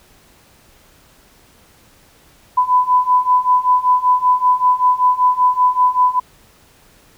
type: beating tone pair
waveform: sine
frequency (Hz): 997 / 1002.2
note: B5 / B5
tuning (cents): +16 / +25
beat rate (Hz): 5.2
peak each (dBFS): -15 / -13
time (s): 2.57-6.2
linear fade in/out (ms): 10
effects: pink hiss -50 dBFS RMS until 7.17 s